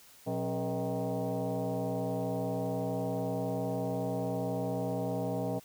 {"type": "tone with frequency modulation", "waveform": "sine", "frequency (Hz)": 181.1, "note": "F#3", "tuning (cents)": -37, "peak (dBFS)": -30, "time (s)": [0.26, 5.6], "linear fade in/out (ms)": 20, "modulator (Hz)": 151, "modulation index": 3.8, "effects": ["white hiss -57 dBFS RMS until 5.64 s"]}